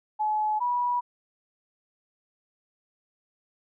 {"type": "tone pair in turn", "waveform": "sine", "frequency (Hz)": [854, 974.3], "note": ["G#5", "B5"], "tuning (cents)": [48, -24], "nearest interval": "major second", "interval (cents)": 228, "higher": "second", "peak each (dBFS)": -23, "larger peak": "neither", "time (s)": [[0.19, 0.6], [0.6, 1.01]], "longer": "neither", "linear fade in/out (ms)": 20, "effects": []}